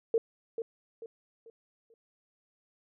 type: tone with echo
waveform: sine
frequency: 455.4 Hz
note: A#4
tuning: 40 cents flat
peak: -22 dBFS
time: 0.14-0.18 s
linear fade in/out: 2 ms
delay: 440 ms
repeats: 4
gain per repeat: -9 dB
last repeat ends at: 1.94 s
effects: none